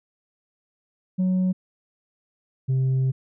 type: tone pair in turn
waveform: sine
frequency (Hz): 185 / 131.46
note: F#3 / C3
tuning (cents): 0 / +9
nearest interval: tritone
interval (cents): 591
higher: first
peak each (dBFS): -16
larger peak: neither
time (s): 1.18-1.53 / 2.68-3.12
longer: second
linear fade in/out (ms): 20
effects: tanh soft clip ceiling -18 dBFS